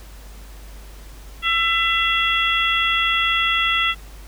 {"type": "harmonic tone with a mistuned harmonic", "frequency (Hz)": 669, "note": "E5", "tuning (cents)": 25, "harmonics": [2, 3, 4, 5], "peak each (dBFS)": [-22, -22, -22, -22], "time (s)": [1.42, 3.95], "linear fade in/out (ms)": 50, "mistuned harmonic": 4, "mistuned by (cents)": 24, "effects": ["added 50 Hz sine -37 dBFS peak until 4.27 s", "pink hiss -46 dBFS RMS until 4.27 s"]}